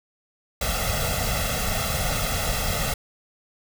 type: noise with comb filter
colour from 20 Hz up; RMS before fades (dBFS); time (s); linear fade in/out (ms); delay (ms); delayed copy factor
pink; -25; 0.61-2.94; 5; 1.5; +0.95
effects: none